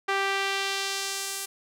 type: tone with band-pass filter sweep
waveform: sawtooth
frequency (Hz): 392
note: G4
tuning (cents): 0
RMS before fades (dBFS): -29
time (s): 0.08-1.46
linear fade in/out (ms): 10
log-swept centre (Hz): 1600 to 10000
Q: 0.9
effects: none